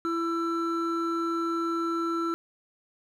triangle tone pair together, 334.2 / 1336.8 Hz, E4 / E6, +24 / +24 cents, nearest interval 2 octaves, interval 2400 cents, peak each -26 / -28 dBFS, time 0.05-2.34 s, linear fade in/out 0 ms, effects none

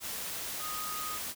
sine tone in noise, 1244.5 Hz, D#6, in tune, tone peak -38 dBFS, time 0.59-1.2 s, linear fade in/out 50 ms, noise white, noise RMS -38 dBFS, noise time 0-1.35 s, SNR -3 dB, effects none

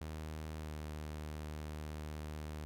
sawtooth tone with pitch glide, 77.78 to 76.31 Hz, D#2 to D#2, 0 to -33 cents, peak -38 dBFS, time 0.01-2.65 s, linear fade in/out 0 ms, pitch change -33 cents, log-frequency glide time 0.6-0.72 s, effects none

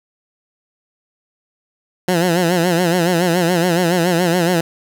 15% pulse tone with vibrato, 174.2 Hz, F3, 4 cents flat, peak -7 dBFS, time 2.08-4.61 s, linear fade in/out 5 ms, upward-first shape sine, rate 7.1 Hz, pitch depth 100 cents each way, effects none

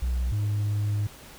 sine tone pair in turn, 61.74 / 103.83 Hz, B1 / G#2, 0 / 0 cents, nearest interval major sixth, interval 900 cents, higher second, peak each -21 dBFS, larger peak neither, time 0.02-0.32 / 0.32-1.07 s, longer second, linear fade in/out 5 ms, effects tanh soft clip ceiling -22 dBFS + pink hiss -47 dBFS RMS until 1.38 s

